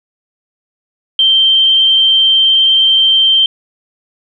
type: tone with vibrato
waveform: sine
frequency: 3136 Hz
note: G7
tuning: in tune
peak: -6 dBFS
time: 1.19-3.46 s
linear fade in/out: 2 ms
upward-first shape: square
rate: 19 Hz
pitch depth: 8 cents each way
effects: none